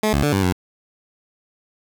15% pulse tone with pitch steps, 214.8 / 71 / 146.6 / 97.4 / 90.5 Hz, A3 / C#2 / D3 / G2 / F#2, -41 / +42 / -3 / -11 / -38 cents, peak -10 dBFS, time 0.03-0.525 s, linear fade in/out 5 ms, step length 99 ms, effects 8-bit

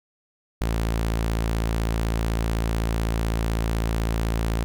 sawtooth tone, 55.9 Hz, A1, 28 cents sharp, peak -18 dBFS, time 0.61-4.64 s, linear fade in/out 0 ms, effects none

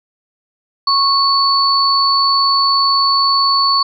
sine tone pair together, 1100 / 4459 Hz, C#6 / C#8, -14 / +9 cents, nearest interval 2 octaves, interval 2423 cents, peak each -13 dBFS, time 0.87-3.83 s, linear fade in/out 5 ms, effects none

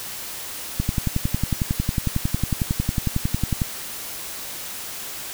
click train, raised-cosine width 5 ms, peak -8 dBFS, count 32, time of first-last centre 0.8-3.618 s, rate 11 Hz, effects white hiss -33 dBFS RMS until 5.33 s

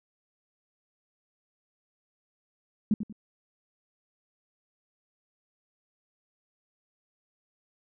sine tone with echo, 211.8 Hz, G#3, 34 cents sharp, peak -19 dBFS, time 2.91-2.94 s, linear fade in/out 2 ms, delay 93 ms, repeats 2, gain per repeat -10 dB, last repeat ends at 3.126 s, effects none

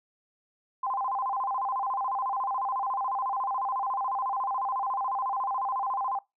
sine tone with vibrato, 904 Hz, A5, 47 cents sharp, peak -27 dBFS, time 0.83-6.19 s, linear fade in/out 5 ms, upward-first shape square, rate 14 Hz, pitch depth 230 cents each way, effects noise-tail reverb RT60 0.2 s tail -21 dB re dry

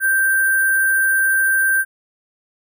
sine tone with sample-and-hold, 1568 Hz, G6, in tune, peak -13 dBFS, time 0-1.85 s, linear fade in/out 50 ms, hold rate 11025 Hz, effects none

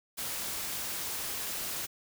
white noise, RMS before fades -36 dBFS, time 0.17-1.87 s, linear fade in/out 20 ms, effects none

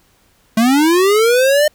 square linear sweep, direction up, 215.7 to 610 Hz, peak -10 dBFS, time 0.57-1.68 s, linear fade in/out 5 ms, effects pink hiss -55 dBFS RMS until 1.74 s

